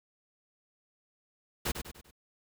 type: noise with echo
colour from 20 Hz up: pink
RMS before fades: -31 dBFS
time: 1.65-1.72 s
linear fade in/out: 10 ms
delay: 98 ms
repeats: 4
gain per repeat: -7 dB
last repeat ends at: 2.112 s
effects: none